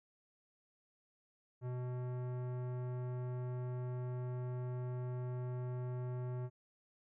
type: tone with tanh clipping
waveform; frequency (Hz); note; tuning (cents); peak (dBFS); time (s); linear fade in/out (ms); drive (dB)
sine; 124.8; B2; +19; -40; 1.61-6.5; 50; 17
effects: none